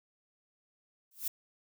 violet noise with exponential growth, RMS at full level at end -29 dBFS, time 1.11-1.28 s, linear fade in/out 5 ms, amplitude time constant 35 ms, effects none

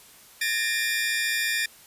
sawtooth tone cluster, 1716 / 1830 / 2402 Hz, A6 / A#6 / D7, -44 / -32 / +38 cents, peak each -28 / -23 / -25 dBFS, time 0.41-1.66 s, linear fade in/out 5 ms, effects white hiss -51 dBFS RMS until 1.86 s + resampled to 32000 Hz

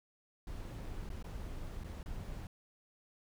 brown noise with dropouts, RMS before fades -43 dBFS, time 0.47-2.47 s, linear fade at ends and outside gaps 2 ms, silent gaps 1.091-1.101 / 1.227-1.242 / 1.837-1.843 / 2.03-2.059 s, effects none

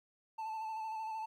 triangle tone with vibrato, 880 Hz, A5, in tune, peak -36 dBFS, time 0.38-1.26 s, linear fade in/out 10 ms, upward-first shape square, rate 13 Hz, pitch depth 22 cents each way, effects 13-bit

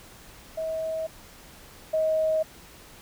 sine tone pair in turn, 641 / 631.4 Hz, E5 / D#5, -49 / +25 cents, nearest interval unison, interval 26 cents, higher first, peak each -27 / -21 dBFS, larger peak second, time 0.57-1.07 / 1.93-2.43 s, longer neither, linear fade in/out 10 ms, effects pink hiss -49 dBFS RMS until 3.01 s

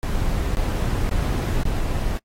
brown noise bursts, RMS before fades -22 dBFS, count 4, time 0.03-2.173 s, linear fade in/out 0 ms, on 520 ms, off 21 ms, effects noise-tail reverb RT60 0.1 s tail -22 dB re dry + AAC 48 kbps

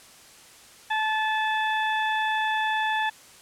harmonic tone, 869 Hz, A5, 22 cents flat, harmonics 1 / 2 / 3 / 4, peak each -25 / -27 / -35 / -35 dBFS, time 0.9-3.1 s, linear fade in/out 10 ms, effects white hiss -50 dBFS RMS until 3.41 s + low-pass 10000 Hz 12 dB/octave

